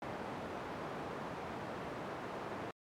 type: band-pass noise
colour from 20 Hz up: white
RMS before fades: -43 dBFS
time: 0.02-2.71 s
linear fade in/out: 2 ms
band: 100 to 920 Hz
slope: 12 dB/octave
effects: MP3 96 kbps